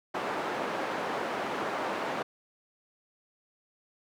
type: band-pass noise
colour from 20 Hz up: white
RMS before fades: -33 dBFS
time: 0.14-2.23 s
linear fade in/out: 10 ms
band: 270 to 1100 Hz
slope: 12 dB/octave
effects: none